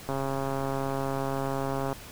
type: click train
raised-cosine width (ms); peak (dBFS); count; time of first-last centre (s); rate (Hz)
1; -17; 251; 0.09-1.928; 136
effects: pink hiss -45 dBFS RMS until 2.11 s